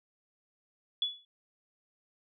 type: tone with exponential decay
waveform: sine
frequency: 3416 Hz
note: G#7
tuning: 48 cents sharp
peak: -24 dBFS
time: 1.02-1.25 s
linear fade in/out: 2 ms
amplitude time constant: 48 ms
effects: none